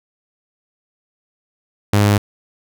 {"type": "tone", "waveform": "sawtooth", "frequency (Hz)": 102.8, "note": "G#2", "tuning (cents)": -17, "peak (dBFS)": -7, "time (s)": [1.93, 2.18], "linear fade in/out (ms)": 5, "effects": []}